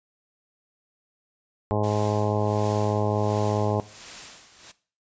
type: harmonic tone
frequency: 104.9 Hz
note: G#2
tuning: 18 cents sharp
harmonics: 1 / 2 / 3 / 4 / 5 / 6 / 7 / 8 / 9 / 10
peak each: -26 / -30 / -33 / -28 / -32 / -31 / -35 / -31 / -38 / -37 dBFS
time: 1.71-3.8 s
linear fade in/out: 0 ms
type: noise with tremolo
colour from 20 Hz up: white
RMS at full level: -39 dBFS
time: 1.83-4.72 s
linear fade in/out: 10 ms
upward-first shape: sine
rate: 1.4 Hz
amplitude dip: 75%
effects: noise-tail reverb RT60 0.4 s tail -17 dB re dry + resampled to 16000 Hz